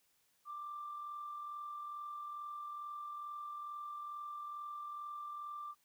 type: tone with amplitude modulation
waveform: sine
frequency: 1181 Hz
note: D6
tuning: 9 cents sharp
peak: -40 dBFS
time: 0.45-5.75 s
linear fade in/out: 50 ms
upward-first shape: sine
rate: 42.3 Hz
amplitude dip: 35%
effects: tanh soft clip ceiling -37 dBFS + white hiss -75 dBFS RMS until 5.84 s